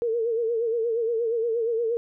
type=tone with vibrato; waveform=sine; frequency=460 Hz; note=A#4; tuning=23 cents flat; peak=-22 dBFS; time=0.02-1.97 s; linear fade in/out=0 ms; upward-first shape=sine; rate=8.5 Hz; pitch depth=71 cents each way; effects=none